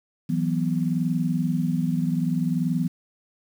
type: chord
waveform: sine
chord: E suspended second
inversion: none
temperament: just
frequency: 164.81 / 185.42 / 247.2 Hz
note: E3 / F#3 / B3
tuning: 0 / +4 / +2 cents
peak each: -24 / -27 / -26 dBFS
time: 0.29-2.88 s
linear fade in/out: 10 ms
effects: 8-bit